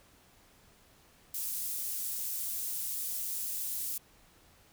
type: high-pass noise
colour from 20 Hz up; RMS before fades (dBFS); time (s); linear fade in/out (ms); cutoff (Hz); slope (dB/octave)
pink; -36; 1.34-3.98; 5; 11000; 12
effects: pink hiss -62 dBFS RMS until 4.72 s